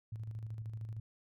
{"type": "tone with tremolo", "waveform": "sine", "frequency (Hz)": 110, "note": "A2", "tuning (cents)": 0, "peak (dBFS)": -38, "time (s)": [0.12, 1], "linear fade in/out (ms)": 5, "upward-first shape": "square", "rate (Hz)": 13, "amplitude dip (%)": 45, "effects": []}